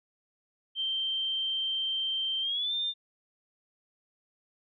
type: tone with pitch glide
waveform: sine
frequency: 3136 to 3602 Hz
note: G7 to A7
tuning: 0 to +40 cents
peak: -28 dBFS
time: 0.75-2.94 s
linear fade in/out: 50 ms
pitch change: +240 cents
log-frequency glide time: 2.41-2.74 s
effects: none